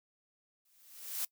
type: noise with exponential growth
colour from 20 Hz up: blue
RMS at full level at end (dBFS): -33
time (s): 0.65-1.25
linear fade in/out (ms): 5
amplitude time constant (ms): 130
effects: noise-tail reverb RT60 0.1 s tail -22 dB re dry